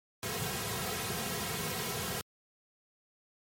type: noise with comb filter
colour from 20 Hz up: pink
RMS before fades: -35 dBFS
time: 0.23-2.21 s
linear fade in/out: 0 ms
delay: 3.4 ms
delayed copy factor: -0.8
effects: high-pass 100 Hz 12 dB/octave + MP3 64 kbps